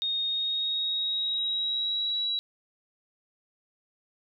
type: tone with pitch glide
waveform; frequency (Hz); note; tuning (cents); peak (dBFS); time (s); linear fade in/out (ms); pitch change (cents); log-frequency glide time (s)
sine; 3710 to 3899; A#7 to B7; -9 to -23; -26; 0.02-2.39; 0; +86; 0.24-2.17
effects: none